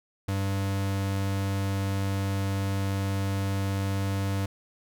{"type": "tone pair together", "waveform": "square", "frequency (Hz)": [98, 195.43], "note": ["G2", "G3"], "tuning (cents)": [0, -5], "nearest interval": "octave", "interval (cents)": 1195, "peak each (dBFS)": [-27, -36], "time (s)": [0.28, 4.46], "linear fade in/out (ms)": 5, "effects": []}